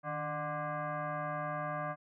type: tone with frequency modulation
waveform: sine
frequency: 289.8 Hz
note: D4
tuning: 23 cents flat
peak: -34 dBFS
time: 0.03-1.96 s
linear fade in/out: 50 ms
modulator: 445 Hz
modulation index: 2.8
effects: none